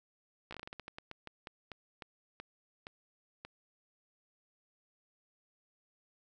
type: slowing click train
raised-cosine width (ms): 0.3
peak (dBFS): -28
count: 19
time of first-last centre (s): 0.51-3.45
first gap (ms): 15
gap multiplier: 1.24
effects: none